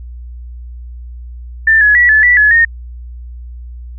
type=tone with pitch steps; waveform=sine; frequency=1781 / 1691 / 1941 / 1731 / 1960 / 1704 / 1843 Hz; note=A6 / G#6 / B6 / A6 / B6 / G#6 / A#6; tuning=+21 / +31 / -31 / -29 / -14 / +44 / -20 cents; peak=-5 dBFS; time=1.67-2.65 s; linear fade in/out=5 ms; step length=140 ms; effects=added 60 Hz sine -26 dBFS peak until 3.98 s

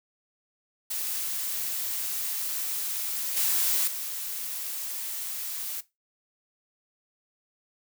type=noise with level steps; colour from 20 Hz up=blue; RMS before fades=-31 / -25 / -34 dBFS; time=0.9-5.81 s; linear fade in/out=10 ms; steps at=3.36 / 3.87 s; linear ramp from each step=10 ms; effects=noise-tail reverb RT60 0.2 s tail -17 dB re dry

